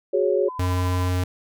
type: chord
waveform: sine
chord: F# suspended second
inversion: none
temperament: equal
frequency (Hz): 370 / 415.3 / 554.4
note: F#4 / G#4 / C#5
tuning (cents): 0 / 0 / 0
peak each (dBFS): -22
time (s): 0.13-0.49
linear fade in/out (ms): 10
type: tone with tremolo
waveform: sine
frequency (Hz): 1011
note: B5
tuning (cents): +40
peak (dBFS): -30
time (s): 0.48-1.09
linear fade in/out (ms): 10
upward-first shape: triangle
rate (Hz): 14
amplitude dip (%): 35
type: tone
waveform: square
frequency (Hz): 90.7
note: F#2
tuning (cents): -34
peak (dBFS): -21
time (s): 0.59-1.24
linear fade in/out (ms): 5
effects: none